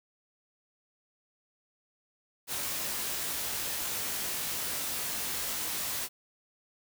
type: noise with comb filter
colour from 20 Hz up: white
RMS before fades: -34 dBFS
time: 2.47-6.09 s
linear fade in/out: 50 ms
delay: 19 ms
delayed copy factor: +0.7
effects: none